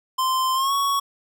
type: tone with pitch glide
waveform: square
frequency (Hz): 1040 to 1114.6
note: C6 to C#6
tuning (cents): -11 to +9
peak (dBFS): -20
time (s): 0.18-1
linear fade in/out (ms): 10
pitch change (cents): +120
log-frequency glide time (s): 0.54-0.73
effects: none